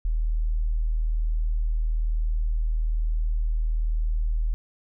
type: tone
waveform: sine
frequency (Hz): 39.44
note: D#1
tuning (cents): +24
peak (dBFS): -21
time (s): 0.05-4.54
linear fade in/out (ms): 0
effects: none